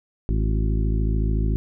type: harmonic tone with a mistuned harmonic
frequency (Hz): 53.7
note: A1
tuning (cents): -41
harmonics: 1 / 2 / 3 / 4 / 5 / 6 / 7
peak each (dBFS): -20 / -26 / -30 / -32 / -34 / -36 / -37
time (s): 0.29-1.56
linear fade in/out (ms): 0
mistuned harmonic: 6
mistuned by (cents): +67
effects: none